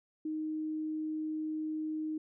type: tone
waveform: sine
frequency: 311.1 Hz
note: D#4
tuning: in tune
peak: -33 dBFS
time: 0.25-2.18 s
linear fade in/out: 5 ms
effects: none